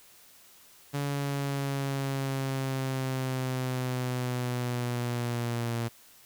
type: linear sweep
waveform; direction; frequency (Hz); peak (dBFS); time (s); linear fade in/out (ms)
sawtooth; down; 142.6 to 116.54; -25; 0.93-5.89; 20
effects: white hiss -56 dBFS RMS until 6.25 s